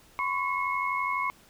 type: tone cluster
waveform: sine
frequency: 1013 / 1105 / 2177 Hz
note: B5 / C#6 / C#7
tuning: +44 / -6 / -32 cents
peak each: -31 / -30 / -31 dBFS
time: 0.19-1.3 s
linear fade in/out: 0 ms
effects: pink hiss -57 dBFS RMS until 1.49 s